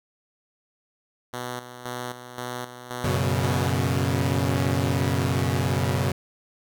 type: tone with tremolo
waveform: 5% pulse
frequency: 123.47 Hz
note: B2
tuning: in tune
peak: -19 dBFS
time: 1.33-3.89 s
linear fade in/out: 10 ms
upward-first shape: square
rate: 1.9 Hz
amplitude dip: 65%
type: chord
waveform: sawtooth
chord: F# suspended fourth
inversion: none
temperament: equal with one note detuned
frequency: 92.5 / 121.42 / 138.59 Hz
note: F#2 / B2 / C#3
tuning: 0 / -29 / 0 cents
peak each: -22 dBFS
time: 3.04-6.12 s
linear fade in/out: 5 ms
effects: none